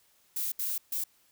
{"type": "noise bursts at uneven times", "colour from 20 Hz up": "violet", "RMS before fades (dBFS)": -32, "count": 3, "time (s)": [[0.36, 0.52], [0.59, 0.78], [0.92, 1.04]], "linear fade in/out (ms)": 5, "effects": ["white hiss -66 dBFS RMS until 1.31 s"]}